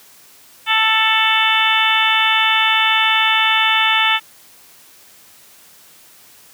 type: harmonic tone with a mistuned harmonic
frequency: 441.6 Hz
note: A4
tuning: 6 cents sharp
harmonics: 2 / 3 / 4 / 5 / 6 / 7 / 8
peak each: -20 / -20 / -20 / -20 / -20 / -20 / -20 dBFS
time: 0.66-4.2 s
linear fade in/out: 50 ms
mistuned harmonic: 7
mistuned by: -38 cents
effects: white hiss -46 dBFS RMS until 6.53 s + high-pass 80 Hz 12 dB/octave